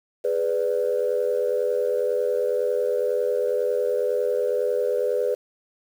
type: chord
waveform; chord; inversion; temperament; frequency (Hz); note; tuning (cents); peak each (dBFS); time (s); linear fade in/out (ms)
sine; G# diminished; none; equal with one note detuned; 415.3 / 497.3 / 587.3; G#4 / B4 / D5; 0 / +12 / 0; -25 / -22 / -27; 0.24-5.35; 10
effects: tanh soft clip ceiling -13 dBFS + 8-bit